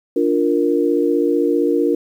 sine chord, Bb major, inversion first, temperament equal, 293.7 / 349.2 / 466.2 Hz, D4 / F4 / Bb4, 0 / 0 / 0 cents, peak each -18 dBFS, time 0.16-1.95 s, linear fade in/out 5 ms, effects 8-bit

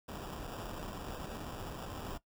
pink noise with sample-and-hold, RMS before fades -43 dBFS, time 0.08-2.18 s, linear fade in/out 10 ms, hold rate 2100 Hz, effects noise-tail reverb RT60 0.1 s tail -18 dB re dry

